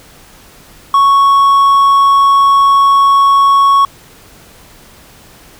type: tone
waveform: triangle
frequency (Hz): 1108.7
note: C#6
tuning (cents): 0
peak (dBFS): -3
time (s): 0.94-3.85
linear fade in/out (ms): 2
effects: pink hiss -40 dBFS RMS until 5.59 s